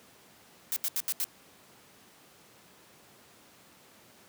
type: noise bursts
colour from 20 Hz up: blue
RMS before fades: -30 dBFS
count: 5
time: 0.72-1.243 s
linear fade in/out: 0 ms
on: 43 ms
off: 77 ms
effects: pink hiss -57 dBFS RMS until 4.28 s + high-pass 150 Hz 12 dB/octave